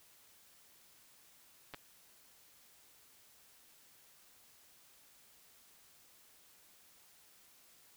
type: clicks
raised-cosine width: 0.3 ms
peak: -29 dBFS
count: 2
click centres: 1.738 / 1.745 s
effects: white hiss -64 dBFS RMS until 7.96 s